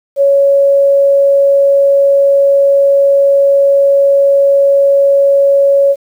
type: tone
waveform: sine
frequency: 557 Hz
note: C#5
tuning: 8 cents sharp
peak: -5 dBFS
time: 0.16-5.96 s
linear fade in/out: 50 ms
effects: 7-bit